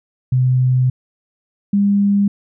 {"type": "tone pair in turn", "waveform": "sine", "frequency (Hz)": [127.7, 201.3], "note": ["C3", "G3"], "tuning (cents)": [-42, 46], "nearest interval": "minor sixth", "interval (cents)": 788, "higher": "second", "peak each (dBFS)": -11, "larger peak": "neither", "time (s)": [[0.32, 0.9], [1.73, 2.28]], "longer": "first", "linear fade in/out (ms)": 5, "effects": []}